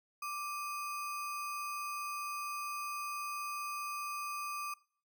sine tone with sample-and-hold, 1174.7 Hz, D6, in tune, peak -37 dBFS, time 0.22-4.74 s, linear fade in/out 5 ms, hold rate 3675 Hz, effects noise-tail reverb RT60 0.5 s tail -22 dB re dry

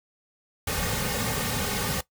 pink noise with comb filter, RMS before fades -28 dBFS, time 0.67-2.01 s, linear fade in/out 5 ms, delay 3 ms, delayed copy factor -0.8, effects noise-tail reverb RT60 0.1 s tail -17 dB re dry

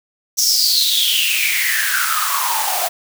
white noise with high-pass filter sweep, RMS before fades -17 dBFS, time 0.37-2.89 s, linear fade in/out 20 ms, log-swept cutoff 5900 to 680 Hz, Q 9.7, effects none

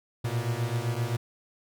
45% pulse beating tone pair, 114.4 / 122.1 Hz, A#2 / B2, -32 / -19 cents, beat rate 7.7 Hz, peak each -30 dBFS, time 0.24-1.17 s, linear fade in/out 10 ms, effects none

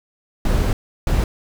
brown noise bursts at uneven times, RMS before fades -17 dBFS, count 2, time 0.45-0.73 / 1.07-1.24 s, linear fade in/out 2 ms, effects none

